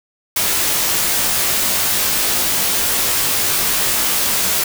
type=noise with comb filter; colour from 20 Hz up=white; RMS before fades=-17 dBFS; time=0.36-4.64 s; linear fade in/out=5 ms; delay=18 ms; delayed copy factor=-0.7; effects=none